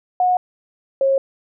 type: tone pair in turn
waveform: sine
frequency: 728 / 541.6 Hz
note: F#5 / C#5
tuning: -28 / -40 cents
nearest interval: perfect fourth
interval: 512 cents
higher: first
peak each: -13 dBFS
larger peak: neither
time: 0.2-0.37 / 1.01-1.18 s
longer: neither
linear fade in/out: 2 ms
effects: none